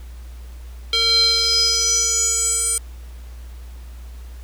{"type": "tone with band-pass filter sweep", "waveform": "square", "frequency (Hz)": 456.9, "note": "A#4", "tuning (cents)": -35, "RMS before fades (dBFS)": -18, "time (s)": [0.93, 2.78], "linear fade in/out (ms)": 2, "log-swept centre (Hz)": [3600, 9000], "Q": 8.2, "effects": ["added 60 Hz sine -33 dBFS peak until 4.43 s", "pink hiss -50 dBFS RMS until 4.43 s"]}